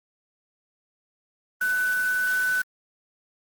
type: tone in noise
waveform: sine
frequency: 1500 Hz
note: F#6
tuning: 23 cents sharp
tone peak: -21 dBFS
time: 1.61-2.62 s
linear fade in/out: 5 ms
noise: white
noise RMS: -37 dBFS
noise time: 1.61-2.62 s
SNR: +13 dB
effects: Opus 24 kbps